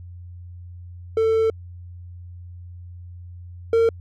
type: tone pair in turn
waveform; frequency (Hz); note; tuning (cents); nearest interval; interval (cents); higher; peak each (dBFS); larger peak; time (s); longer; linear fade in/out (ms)
triangle; 445.6 / 457.1; A4 / A#4; +22 / -34; unison; 44; second; -14 / -12; second; 1.17-1.5 / 3.73-3.89; first; 2
effects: added 88 Hz sine -36 dBFS peak until 4 s